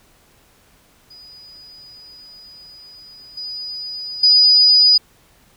sine tone with level steps, 4946 Hz, D#8, 11 cents flat, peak -39 / -26 / -8 dBFS, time 1.1-4.98 s, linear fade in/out 10 ms, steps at 3.37 / 4.23 s, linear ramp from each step 5 ms, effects pink hiss -54 dBFS RMS until 5.56 s

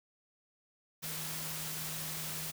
sine tone in noise, 157.4 Hz, D#3, 20 cents sharp, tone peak -46 dBFS, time 1.02-2.52 s, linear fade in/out 20 ms, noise white, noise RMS -40 dBFS, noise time 1.02-2.52 s, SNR -9 dB, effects none

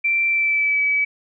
sine tone with pitch glide, 2349 to 2287 Hz, D7 to D7, 0 to -47 cents, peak -16 dBFS, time 0.04-1.05 s, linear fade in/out 10 ms, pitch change -47 cents, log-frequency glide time 0.27-0.81 s, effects none

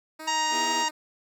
10% pulse tone with vibrato, 312.6 Hz, D#4, 8 cents sharp, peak -29 dBFS, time 0.19-0.91 s, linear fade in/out 10 ms, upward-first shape triangle, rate 2.4 Hz, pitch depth 35 cents each way
harmonic tone, 938 Hz, A#5, 11 cents sharp, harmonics 1 / 2 / 3 / 4 / 5 / 6 / 7 / 8, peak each -26 / -32 / -32 / -37 / -36 / -36 / -36 / -37 dBFS, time 0.27-0.89 s, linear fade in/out 10 ms
sawtooth chord, E major, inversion second, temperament just, 247.2 / 329.6 / 412 Hz, B3 / E4 / G#4, +2 / 0 / -14 cents, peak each -35 / -33 / -35 dBFS, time 0.5-0.86 s, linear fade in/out 50 ms
effects none

